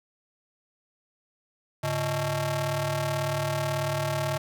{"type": "ring-modulated tone", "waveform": "sawtooth", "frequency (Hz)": 244.6, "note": "B3", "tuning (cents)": -16, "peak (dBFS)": -19, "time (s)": [1.83, 4.38], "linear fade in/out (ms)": 10, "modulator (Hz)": 386, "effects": []}